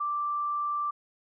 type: tone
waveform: sine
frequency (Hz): 1174.7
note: D6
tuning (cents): 0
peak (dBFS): -27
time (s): 0-0.91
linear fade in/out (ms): 10
effects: none